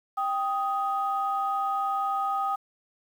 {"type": "tone pair together", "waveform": "sine", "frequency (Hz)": [787, 1249.3], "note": ["G5", "D#6"], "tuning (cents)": [7, 7], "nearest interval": "minor sixth", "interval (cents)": 800, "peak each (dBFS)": -27, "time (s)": [0.17, 2.56], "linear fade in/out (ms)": 10, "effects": ["tanh soft clip ceiling -17 dBFS", "9-bit"]}